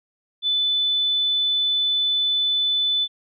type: tone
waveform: sine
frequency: 3500 Hz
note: A7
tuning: 10 cents flat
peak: -18 dBFS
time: 0.42-3.08 s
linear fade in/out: 50 ms
effects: none